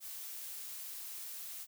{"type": "noise", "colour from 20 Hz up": "blue", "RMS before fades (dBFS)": -45, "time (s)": [0, 1.67], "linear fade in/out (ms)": 50, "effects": []}